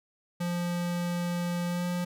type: tone with pitch glide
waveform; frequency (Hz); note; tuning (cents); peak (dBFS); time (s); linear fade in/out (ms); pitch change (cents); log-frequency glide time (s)
square; 174.61 to 176.84; F3 to F3; 0 to +22; -29; 0.4-2.05; 10; +22; 1.68-1.85
effects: none